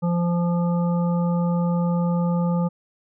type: harmonic tone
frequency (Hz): 173.1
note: F3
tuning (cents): -15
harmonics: 1 / 3 / 5 / 7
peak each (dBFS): -19 / -29 / -33 / -36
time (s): 0.02-2.69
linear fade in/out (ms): 20
effects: none